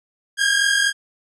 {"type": "tone pair together", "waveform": "sawtooth", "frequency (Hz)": [1600, 1644], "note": ["G6", "G#6"], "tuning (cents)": [35, -18], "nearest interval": "unison", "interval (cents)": 47, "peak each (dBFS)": -15, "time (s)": [0.37, 0.93], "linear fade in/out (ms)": 50, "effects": ["resampled to 24000 Hz"]}